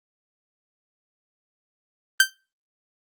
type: tone with exponential decay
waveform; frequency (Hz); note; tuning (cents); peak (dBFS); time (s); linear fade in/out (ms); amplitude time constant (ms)
sawtooth; 1559; G6; -10; -5; 2.2-2.3; 2; 21
effects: noise-tail reverb RT60 0.3 s tail -22 dB re dry + Opus 24 kbps